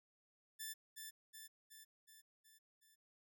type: tone with echo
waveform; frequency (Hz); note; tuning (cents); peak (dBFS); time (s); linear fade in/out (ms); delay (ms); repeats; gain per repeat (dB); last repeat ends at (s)
5% pulse; 1760; A6; 0; -34; 0.59-0.74; 20; 370; 6; -4; 2.96
effects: none